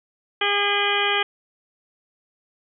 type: harmonic tone with a mistuned harmonic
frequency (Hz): 406.3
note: G#4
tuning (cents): -38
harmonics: 1 / 2 / 3 / 4 / 5 / 6 / 7 / 8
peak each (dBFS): -27 / -27 / -27 / -27 / -27 / -27 / -27 / -27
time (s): 0.41-1.23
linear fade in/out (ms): 5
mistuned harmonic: 7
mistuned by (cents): +82
effects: none